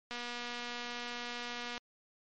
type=click train; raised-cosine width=0.2 ms; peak=-23 dBFS; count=403; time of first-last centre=0.11-1.778 s; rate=241 Hz; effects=low-pass 5000 Hz 12 dB/octave + MP3 48 kbps